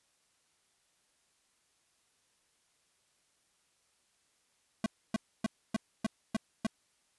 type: tone bursts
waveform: square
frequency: 220 Hz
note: A3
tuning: in tune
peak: -28 dBFS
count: 7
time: 4.84-6.667 s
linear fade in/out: 2 ms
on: 21 ms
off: 280 ms
effects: white hiss -73 dBFS RMS until 7.18 s + resampled to 24000 Hz